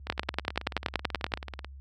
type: two click trains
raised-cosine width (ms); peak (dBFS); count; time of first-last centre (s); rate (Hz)
0.3; -21 / -9; 30 / 14; 0.07-1.646 / 0.1-1.338; 18.4 / 10.5
effects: added 68 Hz sine -41 dBFS peak until 1.8 s + high-pass 60 Hz 12 dB/octave